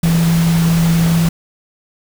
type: tone in noise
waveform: sine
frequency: 166.5 Hz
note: E3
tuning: 18 cents sharp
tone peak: -10 dBFS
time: 0.03-1.29 s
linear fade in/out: 5 ms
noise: pink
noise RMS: -23 dBFS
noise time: 0.03-1.29 s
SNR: +10 dB
effects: none